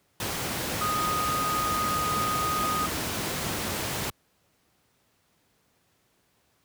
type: tone in noise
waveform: sine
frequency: 1242 Hz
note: D#6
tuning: 3 cents flat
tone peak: -26 dBFS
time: 0.81-2.86 s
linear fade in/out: 2 ms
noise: pink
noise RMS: -30 dBFS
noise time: 0.2-4.1 s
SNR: +1 dB
effects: pink hiss -68 dBFS RMS until 6.64 s + high-pass 80 Hz 12 dB/octave